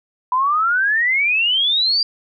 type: exponential sweep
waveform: sine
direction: up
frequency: 987.8 to 4800 Hz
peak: -14 dBFS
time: 0.32-2.03 s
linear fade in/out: 2 ms
effects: none